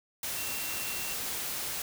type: tone in noise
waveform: sine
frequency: 2726 Hz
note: F7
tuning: 43 cents flat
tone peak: -41 dBFS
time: 0.37-1.14 s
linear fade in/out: 2 ms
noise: white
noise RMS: -35 dBFS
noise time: 0.23-1.82 s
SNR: -9 dB
effects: none